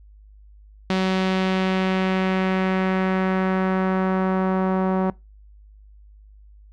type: tone with low-pass filter sweep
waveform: sawtooth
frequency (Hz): 188.1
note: F#3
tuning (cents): +29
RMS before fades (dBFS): -21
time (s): 0.9-5.1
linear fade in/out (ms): 0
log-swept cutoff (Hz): 4000 to 1000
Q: 1.3
effects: noise-tail reverb RT60 0.2 s tail -22 dB re dry + added 51 Hz sine -45 dBFS peak until 6.72 s